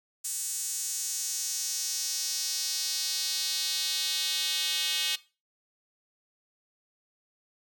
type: tone with high-pass filter sweep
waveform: square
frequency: 170 Hz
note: F3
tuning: 46 cents flat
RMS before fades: -31 dBFS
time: 0.24-5.16 s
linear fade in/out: 10 ms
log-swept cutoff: 7800 to 3200 Hz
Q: 2.4
effects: noise-tail reverb RT60 0.3 s tail -18 dB re dry